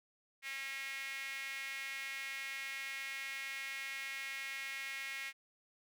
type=tone with high-pass filter; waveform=sawtooth; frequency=271.5 Hz; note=C#4; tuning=36 cents flat; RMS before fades=-43 dBFS; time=0.42-5.33 s; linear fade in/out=50 ms; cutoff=2100 Hz; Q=4.7; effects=none